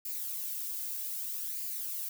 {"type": "noise with flanger", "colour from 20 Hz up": "violet", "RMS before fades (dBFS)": -37, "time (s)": [0.05, 2.09], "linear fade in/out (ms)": 5, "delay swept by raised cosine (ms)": [0.42, 1.92], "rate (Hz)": 0.63, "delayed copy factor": 0.5, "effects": []}